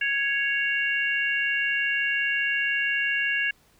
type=harmonic tone; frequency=554.4 Hz; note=C#5; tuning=in tune; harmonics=3 / 4 / 5; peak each=-25 / -30 / -27 dBFS; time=0.01-3.51 s; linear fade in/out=5 ms; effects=pink hiss -61 dBFS RMS until 3.79 s